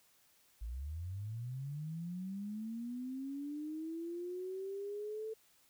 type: linear sweep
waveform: sine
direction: up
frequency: 51.91 to 443.8 Hz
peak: -39 dBFS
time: 0.61-5.34 s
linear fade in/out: 10 ms
effects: white hiss -69 dBFS RMS until 5.69 s